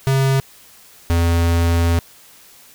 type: tone pair in turn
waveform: square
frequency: 134.7 / 84.61 Hz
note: C#3 / E2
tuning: -49 / +46 cents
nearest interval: minor sixth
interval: 805 cents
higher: first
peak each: -14 dBFS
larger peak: neither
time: 0.07-0.4 / 1.1-1.99 s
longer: second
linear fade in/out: 0 ms
effects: white hiss -46 dBFS RMS until 2.74 s